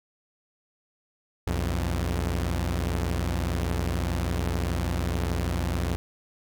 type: tone pair together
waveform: sawtooth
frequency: 61.74 / 86.7 Hz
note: B1 / F2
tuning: 0 / -12 cents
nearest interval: tritone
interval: 588 cents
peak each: -24 dBFS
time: 1.47-5.96 s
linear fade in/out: 0 ms
effects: none